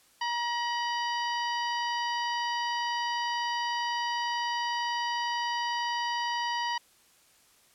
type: harmonic tone with a mistuned harmonic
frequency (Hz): 951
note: A#5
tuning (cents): +34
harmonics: 1 / 2 / 3 / 4 / 5 / 6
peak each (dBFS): -30 / -35 / -37 / -47 / -40 / -47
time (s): 0.21-6.78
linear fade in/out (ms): 5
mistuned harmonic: 3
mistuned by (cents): +72
effects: white hiss -62 dBFS RMS until 7.74 s + low-pass 12000 Hz 12 dB/octave